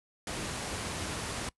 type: low-pass noise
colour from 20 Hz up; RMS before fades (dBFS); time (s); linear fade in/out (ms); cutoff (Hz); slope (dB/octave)
pink; -36; 0.27-1.49; 2; 11000; 96
effects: noise-tail reverb RT60 0.1 s tail -22 dB re dry + high-pass 60 Hz 12 dB/octave